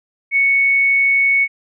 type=tone; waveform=sine; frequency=2217 Hz; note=C#7; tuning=in tune; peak=-11 dBFS; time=0.31-1.48 s; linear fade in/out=50 ms; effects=none